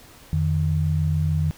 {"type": "tone pair together", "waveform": "sine", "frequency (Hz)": [87.07, 153.8], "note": ["F2", "D#3"], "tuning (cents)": [-5, -20], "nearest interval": "minor seventh", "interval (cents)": 985, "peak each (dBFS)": [-22, -21], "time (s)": [0.33, 1.51], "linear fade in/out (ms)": 0, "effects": ["pink hiss -48 dBFS RMS until 1.57 s"]}